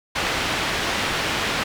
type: low-pass noise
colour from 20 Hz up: white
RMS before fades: -24 dBFS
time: 0.15-1.64 s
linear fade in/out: 10 ms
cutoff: 2900 Hz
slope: 12 dB/octave
effects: none